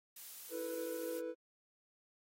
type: noise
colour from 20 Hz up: blue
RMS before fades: -50 dBFS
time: 0.16-1.2 s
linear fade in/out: 5 ms
type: chord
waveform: triangle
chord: E suspended fourth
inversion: none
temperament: equal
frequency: 329.6 / 440 / 493.9 Hz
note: E4 / A4 / B4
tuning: 0 / 0 / 0 cents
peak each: -43 / -45 / -39 dBFS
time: 0.5-1.35 s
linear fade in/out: 50 ms
effects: AAC 48 kbps